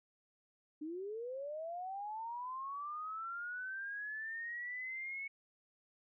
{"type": "linear sweep", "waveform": "sine", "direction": "up", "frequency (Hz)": [293.7, 2217], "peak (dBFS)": -40, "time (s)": [0.81, 5.28], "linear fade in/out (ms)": 10, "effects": []}